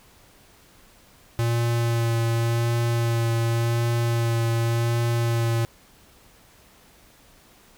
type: tone with vibrato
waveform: square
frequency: 116.54 Hz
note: A#2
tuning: in tune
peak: -21 dBFS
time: 1.39-5.65 s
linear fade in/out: 0 ms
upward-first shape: sine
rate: 0.89 Hz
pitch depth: 16 cents each way
effects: pink hiss -54 dBFS RMS until 7.77 s